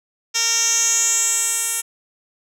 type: tone with band-pass filter sweep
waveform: 10% pulse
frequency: 460 Hz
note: A#4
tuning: 23 cents flat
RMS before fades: -19 dBFS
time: 0.34-1.82 s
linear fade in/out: 20 ms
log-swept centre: 5300 to 9400 Hz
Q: 4.7
effects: none